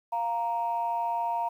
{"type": "tone pair together", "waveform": "sine", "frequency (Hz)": [698.5, 932.4], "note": ["F5", "A#5"], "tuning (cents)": [0, 0], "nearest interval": "perfect fourth", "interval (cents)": 500, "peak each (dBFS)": [-30, -27], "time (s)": [0.12, 1.49], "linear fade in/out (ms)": 10, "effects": ["tanh soft clip ceiling -20 dBFS", "10-bit"]}